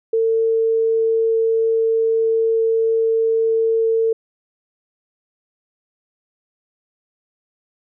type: tone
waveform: sine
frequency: 450.4 Hz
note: A4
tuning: 40 cents sharp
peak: -14 dBFS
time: 0.13-4.13 s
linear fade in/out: 5 ms
effects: none